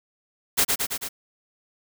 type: noise with echo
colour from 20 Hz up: white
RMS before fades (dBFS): -19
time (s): 0.57-0.65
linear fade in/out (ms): 20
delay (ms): 110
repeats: 4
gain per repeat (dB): -3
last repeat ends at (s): 1.09
effects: none